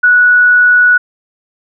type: tone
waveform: sine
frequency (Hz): 1470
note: F#6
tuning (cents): -12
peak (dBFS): -4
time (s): 0.03-0.98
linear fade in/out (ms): 10
effects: none